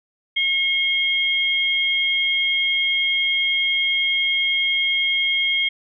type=tone pair together; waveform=sine; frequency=2164 / 3226 Hz; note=C#7 / G7; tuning=-42 / +49 cents; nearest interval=perfect fifth; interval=691 cents; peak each=-20 dBFS; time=0.36-5.69 s; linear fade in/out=10 ms; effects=none